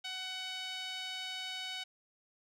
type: tone with band-pass filter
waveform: sawtooth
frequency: 748 Hz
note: F#5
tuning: 19 cents sharp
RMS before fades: -41 dBFS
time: 0.04-1.84 s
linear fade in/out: 10 ms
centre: 3400 Hz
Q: 2.5
effects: none